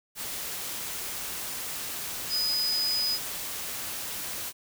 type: tone in noise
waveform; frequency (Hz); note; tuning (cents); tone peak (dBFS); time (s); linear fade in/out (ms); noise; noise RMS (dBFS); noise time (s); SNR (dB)
sine; 4990; D#8; +4; -25; 2.29-3.19; 50; white; -35; 0.15-4.53; +7
effects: none